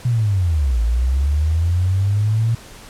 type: linear two-way sweep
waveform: sine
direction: down then up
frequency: 124.9 to 54.8 to 116.3 Hz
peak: -14 dBFS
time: 0.05-2.55 s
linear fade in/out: 5 ms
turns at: 0.81 s
effects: pink hiss -40 dBFS RMS until 2.89 s + low-pass 11000 Hz 12 dB/octave